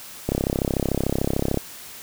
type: click train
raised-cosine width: 2 ms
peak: -8 dBFS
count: 44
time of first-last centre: 0.29-1.574 s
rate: 33.5 Hz
effects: white hiss -40 dBFS RMS until 2.02 s